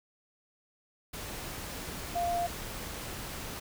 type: tone in noise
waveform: sine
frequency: 695 Hz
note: F5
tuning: 9 cents flat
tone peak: -28 dBFS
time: 2.15-2.47 s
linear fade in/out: 10 ms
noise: pink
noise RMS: -40 dBFS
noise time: 1.13-3.6 s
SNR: +9 dB
effects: none